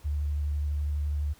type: tone with vibrato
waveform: sine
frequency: 73.42 Hz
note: D2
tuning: in tune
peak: -26 dBFS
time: 0.04-1.34 s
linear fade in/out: 20 ms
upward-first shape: sine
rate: 12 Hz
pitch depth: 17 cents each way
effects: pink hiss -58 dBFS RMS until 1.39 s